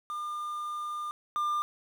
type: tone pair in turn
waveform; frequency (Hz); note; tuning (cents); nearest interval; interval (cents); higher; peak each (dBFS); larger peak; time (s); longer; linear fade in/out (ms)
triangle; 1204 / 1199.2; D6 / D6; +43 / +36; unison; 7; first; -31 / -25; second; 0.1-1.11 / 1.36-1.62; first; 0
effects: 9-bit